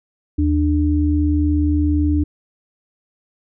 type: tone pair together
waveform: sine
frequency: 78.9 / 297.2 Hz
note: D#2 / D4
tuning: +25 / +21 cents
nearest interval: octave + major seventh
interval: 2296 cents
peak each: -16 / -17 dBFS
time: 0.38-2.24 s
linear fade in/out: 10 ms
effects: none